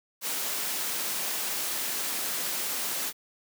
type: noise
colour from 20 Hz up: white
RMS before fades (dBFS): -31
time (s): 0.21-3.13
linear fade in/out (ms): 50
effects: high-pass 200 Hz 12 dB/octave